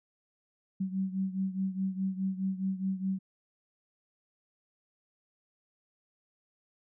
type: beating tone pair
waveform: sine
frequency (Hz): 189.4 / 194.2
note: F#3 / G3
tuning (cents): +41 / -16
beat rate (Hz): 4.8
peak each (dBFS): -31 / -35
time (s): 0.8-3.19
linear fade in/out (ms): 10
effects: none